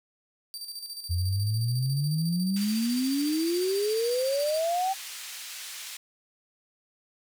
sawtooth tone with tremolo, 4659 Hz, D8, 15 cents flat, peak -32 dBFS, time 0.54-4.6 s, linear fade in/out 0 ms, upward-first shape square, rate 14 Hz, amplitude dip 55%
sine exponential sweep, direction up, 84.2 to 784 Hz, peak -24 dBFS, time 1.09-4.94 s, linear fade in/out 20 ms
pink band-pass noise, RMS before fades -40 dBFS, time 2.56-5.97 s, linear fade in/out 5 ms, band 2500 to 13000 Hz, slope 12 dB/octave
effects none

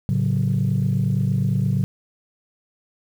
sine chord, F# minor, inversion first, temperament equal, 110 / 138.59 / 185 Hz, A2 / C#3 / F#3, 0 / 0 / 0 cents, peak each -21 / -20 / -22 dBFS, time 0.09-1.84 s, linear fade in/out 0 ms, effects tanh soft clip ceiling -12 dBFS + 8-bit

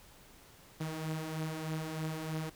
sawtooth beating tone pair, 155.56 / 158.76 Hz, D#3 / D#3, 0 / +35 cents, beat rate 3.2 Hz, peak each -38 / -33 dBFS, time 0.8-2.5 s, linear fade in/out 10 ms, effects pink hiss -58 dBFS RMS until 2.55 s

